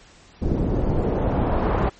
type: noise with low-pass filter sweep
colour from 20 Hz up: pink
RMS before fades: -21 dBFS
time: 0.41-1.9 s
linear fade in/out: 20 ms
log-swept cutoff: 350 to 1100 Hz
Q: 1
effects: pink hiss -50 dBFS RMS until 1.99 s + MP3 32 kbps